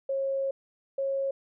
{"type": "tone pair in turn", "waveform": "sine", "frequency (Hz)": [543, 545.2], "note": ["C#5", "C#5"], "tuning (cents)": [-36, -29], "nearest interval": "unison", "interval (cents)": 7, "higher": "second", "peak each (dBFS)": -26, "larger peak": "neither", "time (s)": [[0.09, 0.51], [0.98, 1.31]], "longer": "first", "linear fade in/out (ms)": 5, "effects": []}